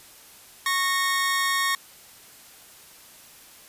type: tone pair together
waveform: sawtooth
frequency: 1100.6 / 1851 Hz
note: C#6 / A#6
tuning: -13 / -13 cents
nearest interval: major sixth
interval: 900 cents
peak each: -21 dBFS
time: 0.66-1.75 s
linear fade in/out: 2 ms
effects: white hiss -49 dBFS RMS until 3.68 s + resampled to 32000 Hz